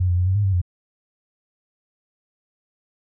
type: tone with pitch steps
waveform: sine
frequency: 91.3 / 88.3 / 90 / 94.3 / 103 / 96.7 / 89 Hz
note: F#2 / F2 / F#2 / F#2 / G#2 / G2 / F2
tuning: -23 / +20 / -47 / +33 / -14 / -23 / +33 cents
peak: -16 dBFS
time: 0-0.616 s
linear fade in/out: 10 ms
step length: 88 ms
effects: none